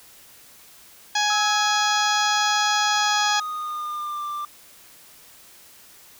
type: harmonic tone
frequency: 834 Hz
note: G#5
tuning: 7 cents sharp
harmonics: 1 / 2 / 3 / 4 / 5 / 6 / 7 / 8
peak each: -23 / -25 / -31 / -27 / -31 / -29 / -33 / -31 dBFS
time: 1.15-3.4 s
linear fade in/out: 5 ms
type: tone with pitch glide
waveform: triangle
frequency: 1290 to 1182.9 Hz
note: E6 to D6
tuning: -38 to +12 cents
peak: -25 dBFS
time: 1.3-4.45 s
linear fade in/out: 2 ms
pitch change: -150 cents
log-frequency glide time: 2.85-4.24 s
effects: white hiss -49 dBFS RMS until 6.19 s